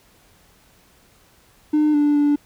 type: tone with pitch steps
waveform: triangle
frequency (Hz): 302.3 / 293.2 / 291.2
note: D#4 / D4 / D4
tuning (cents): -50 / -3 / -15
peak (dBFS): -11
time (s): 1.73-2.36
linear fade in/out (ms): 10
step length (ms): 210
effects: tanh soft clip ceiling -9 dBFS + pink hiss -55 dBFS RMS until 2.45 s